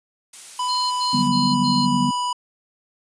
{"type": "noise", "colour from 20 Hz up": "blue", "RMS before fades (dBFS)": -36, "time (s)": [0.33, 1.28], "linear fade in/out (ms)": 5}
{"type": "tone with pitch glide", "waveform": "square", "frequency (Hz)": [996, 985.1], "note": ["B5", "B5"], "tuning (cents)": [14, -5], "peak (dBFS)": -22, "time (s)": [0.59, 2.33], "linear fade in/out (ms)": 5, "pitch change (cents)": -19, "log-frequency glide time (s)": [0.81, 1.95]}
{"type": "tone bursts", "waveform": "sine", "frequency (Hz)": 4186, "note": "C8", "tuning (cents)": 0, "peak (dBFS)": -23, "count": 4, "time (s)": [0.68, 1.864], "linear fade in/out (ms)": 20, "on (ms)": 230, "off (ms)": 88}
{"type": "chord", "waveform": "sine", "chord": "G major seventh", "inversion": "second", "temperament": "just", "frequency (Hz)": [147, 183.75, 196, 245], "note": ["D3", "F#3", "G3", "B3"], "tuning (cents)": [2, -12, 0, -14], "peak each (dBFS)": [-26, -26, -25, -20], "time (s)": [1.13, 2.11], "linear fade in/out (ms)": 10}
{"effects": ["resampled to 22050 Hz"]}